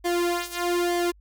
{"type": "tone with flanger", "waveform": "sawtooth", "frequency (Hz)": 349.2, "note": "F4", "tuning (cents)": 0, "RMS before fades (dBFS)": -25, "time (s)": [0.04, 1.12], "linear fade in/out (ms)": 20, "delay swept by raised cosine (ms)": [0.75, 2.85], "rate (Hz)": 1.1, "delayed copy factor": -0.85, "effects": ["added 50 Hz sine -51 dBFS peak until 1.2 s"]}